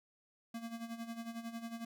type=tone with tremolo; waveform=square; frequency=230.4 Hz; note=A#3; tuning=20 cents flat; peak=-40 dBFS; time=0.54-1.85 s; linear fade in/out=5 ms; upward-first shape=sine; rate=11 Hz; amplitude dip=70%; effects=none